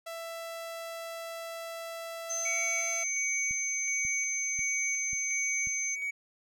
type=tone with pitch glide; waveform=sawtooth; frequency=664 to 672.1 Hz; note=E5 to E5; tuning=+12 to +33 cents; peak=-34 dBFS; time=0.06-3.04 s; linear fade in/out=10 ms; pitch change=+21 cents; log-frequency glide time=2.32-2.55 s
type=tone; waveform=sine; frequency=6240 Hz; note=G8; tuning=9 cents flat; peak=-31 dBFS; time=2.29-5.96 s; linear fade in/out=20 ms
type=tone with tremolo; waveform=triangle; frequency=2252 Hz; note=C#7; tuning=27 cents sharp; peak=-29 dBFS; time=2.45-6.11 s; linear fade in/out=10 ms; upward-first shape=square; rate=1.4 Hz; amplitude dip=35%
type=click train; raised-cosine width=5 ms; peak=-35 dBFS; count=5; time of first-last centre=3.51-5.672 s; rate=1.85 Hz
effects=none